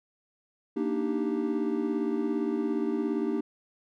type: chord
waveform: triangle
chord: Eb major seventh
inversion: second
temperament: equal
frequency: 233.1 / 293.7 / 311.1 / 392 Hz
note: Bb3 / D4 / Eb4 / G4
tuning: 0 / 0 / 0 / 0 cents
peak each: -30 dBFS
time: 0.76-3.41 s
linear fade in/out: 10 ms
effects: none